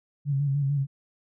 sine tone with vibrato, 140.4 Hz, C#3, 22 cents sharp, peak -22 dBFS, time 0.25-0.87 s, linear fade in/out 50 ms, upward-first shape square, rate 6.7 Hz, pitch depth 44 cents each way, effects none

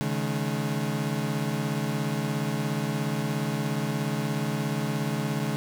35% pulse chord, C# suspended second, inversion none, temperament equal with one note detuned, 138.59 / 155.56 / 212.8 Hz, C#3 / D#3 / G#3, 0 / 0 / +42 cents, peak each -29 dBFS, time 0.01-5.56 s, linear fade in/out 0 ms, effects none

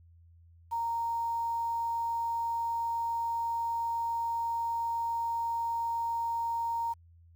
sine tone with quantisation, 927 Hz, A#5, 10 cents flat, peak -29 dBFS, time 0.71-6.94 s, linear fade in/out 20 ms, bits 9, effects added 84 Hz sine -55 dBFS peak until 7.35 s

